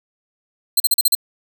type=tone bursts; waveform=10% pulse; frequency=4153 Hz; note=C8; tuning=14 cents flat; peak=-5 dBFS; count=6; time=0.77-1.151 s; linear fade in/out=5 ms; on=31 ms; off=39 ms; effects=none